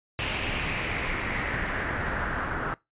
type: noise with low-pass filter sweep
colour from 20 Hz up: pink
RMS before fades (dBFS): -30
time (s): 0.19-2.74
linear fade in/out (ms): 0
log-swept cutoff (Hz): 2800 to 1400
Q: 3.3
effects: noise-tail reverb RT60 0.2 s tail -22 dB re dry + resampled to 8000 Hz